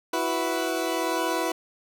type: chord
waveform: 20% pulse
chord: E suspended second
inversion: none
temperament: equal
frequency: 329.6 / 370 / 493.9 Hz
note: E4 / F#4 / B4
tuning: 0 / 0 / 0 cents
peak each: -23 / -25 / -25 dBFS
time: 0.13-1.52 s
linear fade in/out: 5 ms
effects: none